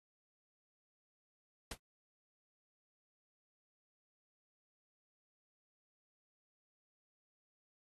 pink noise with exponential decay, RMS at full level -36 dBFS, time 1.71-1.78 s, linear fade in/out 5 ms, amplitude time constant 15 ms, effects AAC 32 kbps

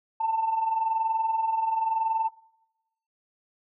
sine tone pair together, 874.1 / 895 Hz, A5 / A5, -12 / +29 cents, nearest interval unison, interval 41 cents, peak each -30 / -23 dBFS, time 0.2-2.29 s, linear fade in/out 10 ms, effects noise-tail reverb RT60 1.0 s tail -25 dB re dry + tanh soft clip ceiling -17 dBFS

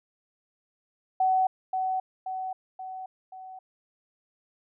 sine tone with echo, 752 Hz, F#5, 28 cents sharp, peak -20 dBFS, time 1.2-1.47 s, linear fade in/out 5 ms, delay 530 ms, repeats 4, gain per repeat -5 dB, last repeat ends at 3.59 s, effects none

